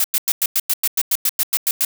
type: noise bursts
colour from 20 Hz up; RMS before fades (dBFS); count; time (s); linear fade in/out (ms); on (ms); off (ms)
blue; -17; 14; 0-1.849; 2; 42; 97
effects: none